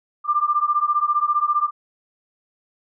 sine beating tone pair, 1184 / 1199 Hz, D6 / D6, +14 / +36 cents, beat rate 15 Hz, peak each -20 dBFS, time 0.24-1.71 s, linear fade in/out 50 ms, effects none

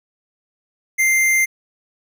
square tone, 2093 Hz, C7, in tune, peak -14 dBFS, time 0.98-1.46 s, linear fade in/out 20 ms, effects none

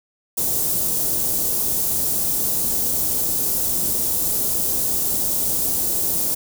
white band-stop noise, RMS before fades -21 dBFS, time 0.37-6.35 s, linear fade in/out 10 ms, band 500 to 8000 Hz, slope 12 dB/octave, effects none

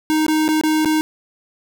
square tone with dropouts, 311.1 Hz, D#4, in tune, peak -15 dBFS, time 0.1-1.01 s, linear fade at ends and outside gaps 0 ms, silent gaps 0.265-0.282 / 0.48-0.488 / 0.612-0.636 / 0.848-0.857 s, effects none

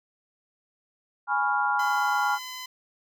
sine chord, C# dominant seventh, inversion second, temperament equal, 830.6 / 987.8 / 1108.7 / 1396.9 Hz, G#5 / B5 / C#6 / E#6, 0 / 0 / 0 / 0 cents, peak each -26 / -29 / -32 / -26 dBFS, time 1.27-2.39 s, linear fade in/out 50 ms
10% pulse tone, 1016 Hz, B5, 49 cents sharp, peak -27 dBFS, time 1.79-2.66 s, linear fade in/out 5 ms
effects none

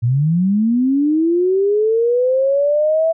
sine linear sweep, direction up, 112.2 to 660 Hz, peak -12 dBFS, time 0.02-3.13 s, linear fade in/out 20 ms, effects none

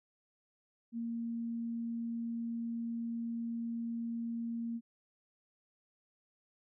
sine tone, 232 Hz, A#3, 8 cents flat, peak -35 dBFS, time 0.92-4.81 s, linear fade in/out 50 ms, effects none

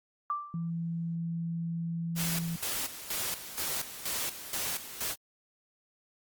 sine tone with exponential decay, 1174.7 Hz, D6, in tune, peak -26 dBFS, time 0.3-0.7 s, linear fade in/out 1 ms, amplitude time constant 86 ms
sine tone, 167.3 Hz, E3, 26 cents sharp, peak -31 dBFS, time 0.54-2.56 s, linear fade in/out 2 ms
white noise with tremolo, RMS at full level -33 dBFS, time 2.15-5.16 s, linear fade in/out 50 ms, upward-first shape square, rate 2.1 Hz, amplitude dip 70%
effects Opus 32 kbps

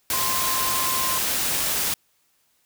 sine tone in noise, 1046 Hz, C6, 1 cent flat, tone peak -27 dBFS, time 0.13-1.18 s, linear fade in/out 2 ms, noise white, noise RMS -24 dBFS, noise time 0.1-1.94 s, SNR -6 dB, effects white hiss -66 dBFS RMS until 2.65 s

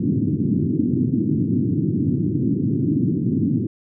white band-pass noise, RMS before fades -20 dBFS, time 0-3.67 s, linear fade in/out 5 ms, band 100 to 320 Hz, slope 48 dB/octave, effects none

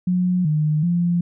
sine tone with pitch steps, 180.8 / 152.5 / 173.4 Hz, F#3 / D#3 / F3, -40 / -34 / -12 cents, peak -16 dBFS, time 0.07-1.21 s, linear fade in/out 5 ms, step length 380 ms, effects none

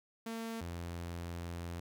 sawtooth tone pair in turn, 227 / 85.72 Hz, A#3 / F2, -46 / -32 cents, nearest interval octave + perfect fourth, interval 1686 cents, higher first, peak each -35 / -36 dBFS, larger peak first, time 0.26-0.61 / 0.61-1.8 s, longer second, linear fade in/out 5 ms, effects none

